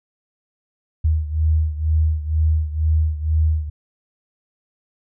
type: beating tone pair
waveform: sine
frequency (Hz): 77.78 / 79.88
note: D#2 / D#2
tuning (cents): 0 / +46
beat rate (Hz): 2.1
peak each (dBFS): -17 / -21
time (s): 1.04-3.7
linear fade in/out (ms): 10
effects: none